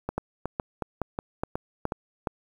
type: two click trains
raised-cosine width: 1 ms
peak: -13 / -15 dBFS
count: 6 / 6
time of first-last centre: 0.18-2.272 / 0.09-1.922 s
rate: 2.39 / 2.73 Hz
effects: 8-bit